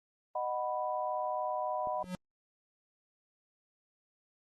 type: chord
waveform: sine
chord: B major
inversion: first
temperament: just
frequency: 617.4 / 740.8 / 987.8 Hz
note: D#5 / F#5 / B5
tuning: -14 / +2 / 0 cents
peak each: -36 dBFS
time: 0.35-2.03 s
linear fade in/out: 5 ms
type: clicks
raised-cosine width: 2 ms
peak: -34 dBFS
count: 2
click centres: 1.872 / 2.042 s
type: tone with exponential growth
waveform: square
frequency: 182.2 Hz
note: F#3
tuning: 26 cents flat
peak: -33 dBFS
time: 1.93-2.15 s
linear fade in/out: 0 ms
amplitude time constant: 47 ms
effects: Opus 32 kbps